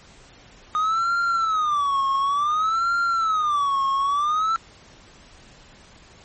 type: tone with vibrato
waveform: triangle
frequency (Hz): 1228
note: D#6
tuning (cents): -23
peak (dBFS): -17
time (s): 0.75-4.56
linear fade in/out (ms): 0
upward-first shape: sine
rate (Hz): 0.56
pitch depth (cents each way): 210
effects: pink hiss -49 dBFS RMS until 6.24 s + MP3 32 kbps